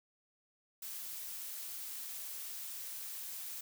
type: noise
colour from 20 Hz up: blue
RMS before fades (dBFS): -44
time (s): 0.82-3.61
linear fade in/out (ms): 5
effects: none